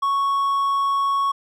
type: tone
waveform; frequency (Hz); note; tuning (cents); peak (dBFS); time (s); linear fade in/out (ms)
triangle; 1108.7; C#6; 0; -16; 0.02-1.32; 10
effects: none